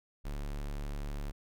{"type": "tone", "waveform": "square", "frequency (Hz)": 35.98, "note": "D1", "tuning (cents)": -35, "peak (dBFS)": -36, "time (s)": [0.24, 1.32], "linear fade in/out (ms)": 20, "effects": []}